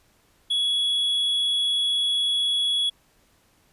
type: tone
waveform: triangle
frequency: 3366 Hz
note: G#7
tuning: 23 cents sharp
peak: -19 dBFS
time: 0.5-2.9 s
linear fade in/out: 10 ms
effects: pink hiss -62 dBFS RMS until 3.72 s + resampled to 32000 Hz